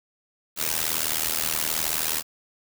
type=noise with amplitude modulation; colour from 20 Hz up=white; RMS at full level=-22 dBFS; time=0.56-2.23 s; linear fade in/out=50 ms; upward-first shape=sine; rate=79 Hz; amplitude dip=95%; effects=none